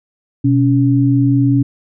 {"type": "tone pair together", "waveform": "sine", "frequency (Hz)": [124.73, 280], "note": ["B2", "C#4"], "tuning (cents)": [18, 18], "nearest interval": "octave + major second", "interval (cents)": 1400, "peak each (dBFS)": -12, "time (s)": [0.44, 1.63], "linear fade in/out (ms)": 10, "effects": []}